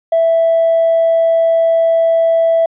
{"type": "tone with tanh clipping", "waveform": "triangle", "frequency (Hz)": 660, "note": "E5", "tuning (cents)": 2, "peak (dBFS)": -8, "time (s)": [0.12, 2.66], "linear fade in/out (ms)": 5, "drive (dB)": 1, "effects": ["resampled to 8000 Hz"]}